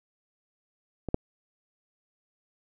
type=clicks; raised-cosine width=2 ms; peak=-19 / -10 dBFS; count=2; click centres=1.087 / 1.144 s; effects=none